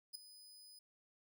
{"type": "tone with ADSR envelope", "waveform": "sawtooth", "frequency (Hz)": 5000, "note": "D#8", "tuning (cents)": 8, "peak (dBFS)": -38, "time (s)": [0.13, 0.79], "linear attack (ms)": 23, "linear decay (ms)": 3, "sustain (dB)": -16, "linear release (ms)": 4, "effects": []}